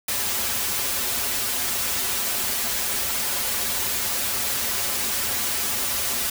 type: noise with comb filter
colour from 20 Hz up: white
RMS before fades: -25 dBFS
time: 0.08-6.3 s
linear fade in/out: 5 ms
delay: 6.4 ms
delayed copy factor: -1
effects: none